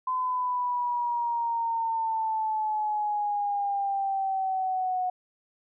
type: exponential sweep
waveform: sine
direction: down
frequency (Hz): 1024 to 731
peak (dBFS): -25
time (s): 0.07-5.1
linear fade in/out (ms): 5
effects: none